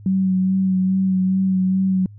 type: tone with vibrato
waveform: sine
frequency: 188.5 Hz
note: F#3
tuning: 32 cents sharp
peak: -15 dBFS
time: 0.06-2.06 s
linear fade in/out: 2 ms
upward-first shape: sine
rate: 2.4 Hz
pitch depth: 22 cents each way
effects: added 103 Hz sine -38 dBFS peak until 2.18 s